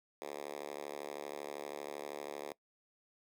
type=tone with high-pass filter; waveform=5% pulse; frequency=72.7 Hz; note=D2; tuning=17 cents flat; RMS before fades=-44 dBFS; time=0.22-2.52 s; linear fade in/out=0 ms; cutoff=420 Hz; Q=1.8; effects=noise-tail reverb RT60 0.1 s tail -21 dB re dry